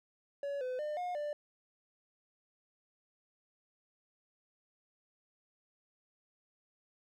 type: tone with pitch steps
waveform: triangle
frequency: 565 / 507 / 601 / 717 / 591 Hz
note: C#5 / B4 / D5 / F5 / D5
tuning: +33 / +45 / +40 / +45 / +11 cents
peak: -33 dBFS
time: 0.43-1.33 s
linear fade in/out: 2 ms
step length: 180 ms
effects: none